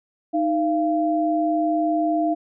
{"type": "tone pair together", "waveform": "sine", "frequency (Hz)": [310.9, 686], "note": ["D#4", "F5"], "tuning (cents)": [-1, -31], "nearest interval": "octave + major second", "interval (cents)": 1370, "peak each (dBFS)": -21, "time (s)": [0.33, 2.35], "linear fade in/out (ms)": 20, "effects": []}